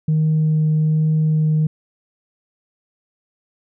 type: tone with vibrato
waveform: sine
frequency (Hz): 155.56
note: D#3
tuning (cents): 0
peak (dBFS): -12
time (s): 0.08-1.67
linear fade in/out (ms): 5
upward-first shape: triangle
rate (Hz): 1.2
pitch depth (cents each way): 9
effects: tanh soft clip ceiling -11 dBFS

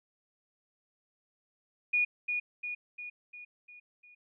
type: tone with echo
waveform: sine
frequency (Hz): 2451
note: D#7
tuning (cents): -27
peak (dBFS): -24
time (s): 1.93-2.05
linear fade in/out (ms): 10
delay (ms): 350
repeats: 6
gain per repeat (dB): -5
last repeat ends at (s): 4.15
effects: none

